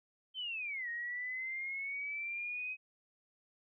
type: linear two-way sweep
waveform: sine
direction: down then up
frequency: 3136 to 1864.7 to 2535 Hz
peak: -37 dBFS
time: 0.34-2.77 s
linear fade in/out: 50 ms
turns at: 0.89 s
effects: none